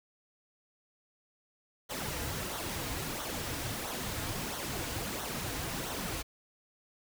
pink noise with flanger, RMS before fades -37 dBFS, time 1.89-6.23 s, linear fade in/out 20 ms, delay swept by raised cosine 0.4 to 5.3 ms, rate 1.5 Hz, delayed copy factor -0.6, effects none

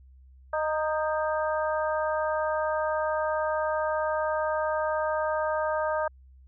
harmonic tone with a mistuned harmonic, 309 Hz, D#4, 12 cents flat, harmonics 2 / 3 / 4 / 5, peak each -27 / -31 / -33 / -35 dBFS, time 0.53-6.08 s, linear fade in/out 5 ms, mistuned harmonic 5, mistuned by +40 cents, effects added 65 Hz sine -50 dBFS peak until 6.47 s

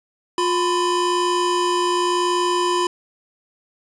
square tone pair together, 355.3 / 1005 Hz, F4 / B5, +30 / +30 cents, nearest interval octave + tritone, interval 1800 cents, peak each -21 dBFS, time 0.38-2.87 s, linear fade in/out 2 ms, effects resampled to 22050 Hz + 8-bit

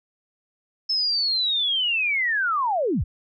sine linear sweep, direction down, 5274 to 36.63 Hz, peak -20 dBFS, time 0.89-3.04 s, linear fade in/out 10 ms, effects none

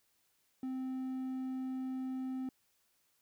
triangle tone with hard clipping, 260 Hz, C4, 11 cents flat, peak -37 dBFS, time 0.63-2.49 s, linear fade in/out 2 ms, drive 6 dB, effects white hiss -75 dBFS RMS until 3.21 s

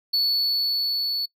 triangle tone with level ramp, 4435 Hz, C#8, in tune, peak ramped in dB -17 to -22 dBFS, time 0.13-1.26 s, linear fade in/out 10 ms, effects noise-tail reverb RT60 0.1 s tail -23 dB re dry

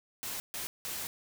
white noise bursts at uneven times, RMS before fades -38 dBFS, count 3, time 0.23-0.4 / 0.54-0.67 / 0.85-1.07 s, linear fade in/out 0 ms, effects none

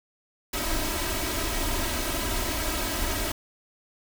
pink noise with comb filter, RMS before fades -28 dBFS, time 0.53-3.32 s, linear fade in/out 5 ms, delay 3.1 ms, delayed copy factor +0.8, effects none

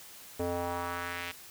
square tone with band-pass filter sweep, 87.31 Hz, F2, in tune, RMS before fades -35 dBFS, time 0.39-1.32 s, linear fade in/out 10 ms, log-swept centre 480 to 2600 Hz, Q 1.7, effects white hiss -50 dBFS RMS until 1.5 s

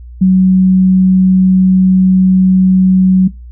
sine tone, 186.8 Hz, F#3, 17 cents sharp, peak -4 dBFS, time 0.21-3.28 s, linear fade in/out 10 ms, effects noise-tail reverb RT60 0.2 s tail -20 dB re dry + added 60 Hz sine -28 dBFS peak until 3.51 s

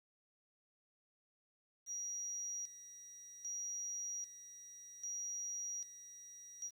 sine tone with tremolo, 5750 Hz, F8, 50 cents sharp, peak -40 dBFS, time 1.86-6.71 s, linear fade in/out 50 ms, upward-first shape square, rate 0.63 Hz, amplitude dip 75%, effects 11-bit

